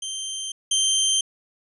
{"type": "tone pair in turn", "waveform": "20% pulse", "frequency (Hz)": [3136, 3136], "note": ["G7", "G7"], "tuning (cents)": [0, 0], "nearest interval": "unison", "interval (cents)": 0, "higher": "neither", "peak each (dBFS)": [-23, -13], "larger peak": "second", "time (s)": [[0.02, 0.52], [0.71, 1.21]], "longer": "neither", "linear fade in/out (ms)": 5, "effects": ["resampled to 24000 Hz"]}